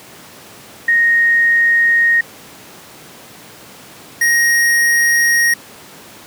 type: tone pair in turn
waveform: sine / square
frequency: 1863 / 1874.9 Hz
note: A#6 / A#6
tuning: -2 / +9 cents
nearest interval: unison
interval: 11 cents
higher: second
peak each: -9 / -11 dBFS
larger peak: first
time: 0.88-2.21 / 4.21-5.54 s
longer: neither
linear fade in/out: 5 ms
effects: pink hiss -38 dBFS RMS until 6.26 s + high-pass 150 Hz 12 dB/octave